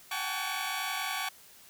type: tone cluster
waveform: 15% pulse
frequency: 738 / 768 / 820 / 882 / 1130 Hz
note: F#5 / G5 / G#5 / A5 / C#6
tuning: -5 / -36 / -22 / +4 / +33 cents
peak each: -34 / -32 / -34 / -35 / -29 dBFS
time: 0.11-1.29 s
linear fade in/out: 5 ms
effects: white hiss -55 dBFS RMS until 1.69 s